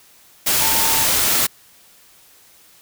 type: tone in noise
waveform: sine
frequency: 899 Hz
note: A5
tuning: 37 cents sharp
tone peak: -25 dBFS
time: 0.6-1.05 s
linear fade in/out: 10 ms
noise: white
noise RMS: -17 dBFS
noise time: 0.46-1.47 s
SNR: -11 dB
effects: white hiss -50 dBFS RMS until 2.81 s